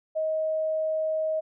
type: tone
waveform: sine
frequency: 630 Hz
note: D#5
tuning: 21 cents sharp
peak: -24 dBFS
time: 0.15-1.41 s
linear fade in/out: 20 ms
effects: none